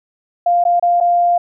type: tone with dropouts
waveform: sine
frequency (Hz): 698.5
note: F5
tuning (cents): 0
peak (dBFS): -10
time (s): 0.46-1.38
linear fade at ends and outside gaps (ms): 5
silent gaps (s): 0.64-0.651 / 0.797-0.825 / 1.003-1.009
effects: none